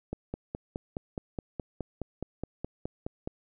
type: click train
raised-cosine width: 2 ms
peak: -20 dBFS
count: 16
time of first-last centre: 0.13-3.275 s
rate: 4.77 Hz
effects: none